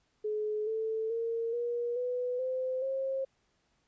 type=tone with pitch steps; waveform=sine; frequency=425.6 / 442.1 / 459.3 / 477.2 / 495.7 / 515 / 535 Hz; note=G#4 / A4 / A#4 / A#4 / B4 / C5 / C5; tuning=+42 / +8 / -26 / +41 / +6 / -28 / +38 cents; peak=-30 dBFS; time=0.24-3.25 s; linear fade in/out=10 ms; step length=430 ms; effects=pink hiss -74 dBFS RMS until 3.87 s + resampled to 16000 Hz